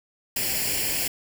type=noise with comb filter; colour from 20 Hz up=white; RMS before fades=-26 dBFS; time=0.36-1.08 s; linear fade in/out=5 ms; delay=0.4 ms; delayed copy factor=+0.75; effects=none